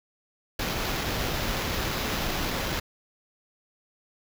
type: noise with sample-and-hold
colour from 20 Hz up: pink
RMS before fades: -29 dBFS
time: 0.59-2.8 s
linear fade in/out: 5 ms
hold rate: 8820 Hz
effects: none